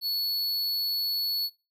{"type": "tone", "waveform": "square", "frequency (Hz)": 4408, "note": "C#8", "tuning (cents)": -11, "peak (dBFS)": -27, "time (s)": [0.01, 1.5], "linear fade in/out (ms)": 50, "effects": ["noise-tail reverb RT60 0.3 s tail -23 dB re dry"]}